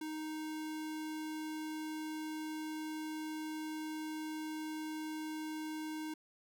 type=tone; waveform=square; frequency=311.1 Hz; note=D#4; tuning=in tune; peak=-40 dBFS; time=0.01-6.14 s; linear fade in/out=5 ms; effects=none